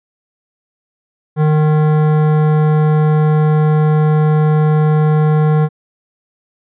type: tone with hard clipping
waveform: sine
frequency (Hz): 153.3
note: D#3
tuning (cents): -25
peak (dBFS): -11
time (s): 1.36-5.69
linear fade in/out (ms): 50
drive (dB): 15
effects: resampled to 8000 Hz